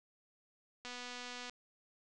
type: click train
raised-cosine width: 0.2 ms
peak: -29 dBFS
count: 160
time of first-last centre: 0.85-1.496 s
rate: 246 Hz
effects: resampled to 22050 Hz